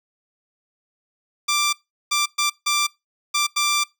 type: tone bursts at uneven times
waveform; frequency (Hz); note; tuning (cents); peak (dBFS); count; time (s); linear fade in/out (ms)
10% pulse; 1179; D6; +6; -10; 6; 1.48-1.73 / 2.11-2.26 / 2.38-2.5 / 2.66-2.87 / 3.34-3.47 / 3.56-3.84; 10
effects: noise-tail reverb RT60 0.2 s tail -22 dB re dry